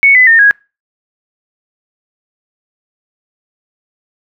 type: tone with pitch steps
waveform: sine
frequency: 2217 / 2010 / 1821.7 / 1651.3 Hz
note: C#7 / B6 / A#6 / G#6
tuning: 0 / +30 / -40 / -10 cents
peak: -3 dBFS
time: 0.03-0.51 s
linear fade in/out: 0 ms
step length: 120 ms
effects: noise-tail reverb RT60 0.3 s tail -26 dB re dry